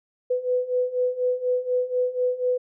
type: beating tone pair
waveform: sine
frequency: 497.2 / 501.3 Hz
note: B4 / B4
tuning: +12 / +26 cents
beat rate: 4.1 Hz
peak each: -26 / -23 dBFS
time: 0.3-2.58 s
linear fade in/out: 10 ms
effects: none